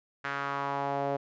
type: tone with band-pass filter sweep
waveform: sawtooth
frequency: 140 Hz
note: C#3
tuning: 18 cents sharp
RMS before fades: -32 dBFS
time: 0.24-1.17 s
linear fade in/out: 10 ms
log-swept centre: 1600 to 590 Hz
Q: 2.5
effects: resampled to 16000 Hz